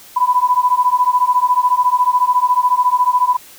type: beating tone pair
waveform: sine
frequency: 987.8 / 1001.8 Hz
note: B5 / B5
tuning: 0 / +24 cents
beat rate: 14 Hz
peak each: -14 dBFS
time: 0.16-3.37 s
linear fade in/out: 10 ms
effects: white hiss -41 dBFS RMS until 3.58 s